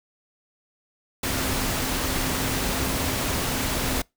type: tone in noise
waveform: sine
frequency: 260.9 Hz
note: C4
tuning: 5 cents flat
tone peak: -34 dBFS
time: 1.23-4.02 s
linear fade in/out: 5 ms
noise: pink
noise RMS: -26 dBFS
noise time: 1.23-4.02 s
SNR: -11 dB
effects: noise-tail reverb RT60 0.2 s tail -25 dB re dry